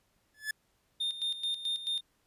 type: tone with exponential growth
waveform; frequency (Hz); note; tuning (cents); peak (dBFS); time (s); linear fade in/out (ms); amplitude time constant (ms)
45% pulse; 1725; A6; -35; -28; 0.34-0.51; 5; 35
type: tone with tremolo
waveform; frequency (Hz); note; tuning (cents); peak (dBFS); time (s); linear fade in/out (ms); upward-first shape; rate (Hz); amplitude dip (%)
triangle; 3639; A#7; -42; -28; 1-2.01; 10; square; 4.6; 70
effects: pink hiss -73 dBFS RMS until 2.26 s + resampled to 32000 Hz